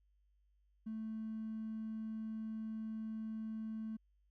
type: tone with hard clipping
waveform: triangle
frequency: 220 Hz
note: A3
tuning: in tune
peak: -40 dBFS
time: 0.86-3.97 s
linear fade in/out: 10 ms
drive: 3 dB
effects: added 50 Hz sine -70 dBFS peak until 4.3 s